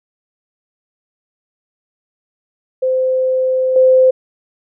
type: tone with level steps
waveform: sine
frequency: 517 Hz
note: C5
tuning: 21 cents flat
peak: -12 / -6 dBFS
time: 2.82-4.11 s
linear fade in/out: 10 ms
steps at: 3.76 s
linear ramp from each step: 2 ms
effects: none